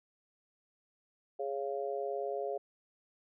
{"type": "harmonic tone", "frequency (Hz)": 138.59, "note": "C#3", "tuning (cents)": 0, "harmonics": [3, 4, 5], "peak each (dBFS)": [-37, -38, -39], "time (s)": [1.39, 2.58], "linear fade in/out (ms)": 10, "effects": []}